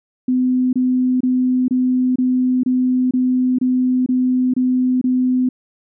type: tone bursts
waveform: sine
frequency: 253.7 Hz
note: B3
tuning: 47 cents sharp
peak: -13 dBFS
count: 11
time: 0.28-5.49 s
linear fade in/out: 5 ms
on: 450 ms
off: 26 ms
effects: none